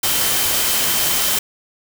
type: tone in noise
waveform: sine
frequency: 3100 Hz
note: G7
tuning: 20 cents flat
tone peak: -28 dBFS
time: 0.03-1.39 s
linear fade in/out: 5 ms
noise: white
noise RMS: -18 dBFS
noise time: 0.03-1.39 s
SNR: -13 dB
effects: none